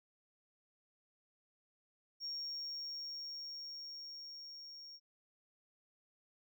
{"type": "tone with level ramp", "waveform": "triangle", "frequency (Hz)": 5550, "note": "F8", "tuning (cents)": -12, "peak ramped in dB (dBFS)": [-36, -49], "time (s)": [2.2, 5], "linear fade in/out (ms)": 50, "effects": ["tanh soft clip ceiling -37 dBFS"]}